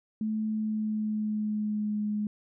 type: tone with pitch glide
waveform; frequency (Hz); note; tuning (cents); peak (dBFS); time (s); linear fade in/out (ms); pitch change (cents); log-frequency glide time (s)
sine; 216.9 to 209.9; A3 to G#3; -25 to +19; -27; 0.21-2.27; 2; -56; 0.47-2.02
effects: none